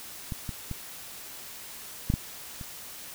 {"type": "clicks", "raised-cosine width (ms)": 5, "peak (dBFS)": [-20, -21, -21, -12, -13, -27], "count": 6, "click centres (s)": [0.322, 0.492, 0.713, 2.101, 2.139, 2.612], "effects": ["white hiss -43 dBFS RMS until 3.14 s"]}